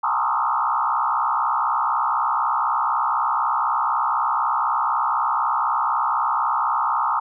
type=tone with frequency modulation; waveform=sine; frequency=1079 Hz; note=C#6; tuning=47 cents flat; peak=-18 dBFS; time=0.03-7.2 s; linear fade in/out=10 ms; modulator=64 Hz; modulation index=3.8; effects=none